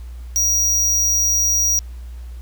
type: tone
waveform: square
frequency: 5750 Hz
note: F8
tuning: 50 cents sharp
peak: -15 dBFS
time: 0.36-1.79 s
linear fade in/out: 0 ms
effects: added 60 Hz sine -30 dBFS peak until 2.41 s + pink hiss -52 dBFS RMS until 2.41 s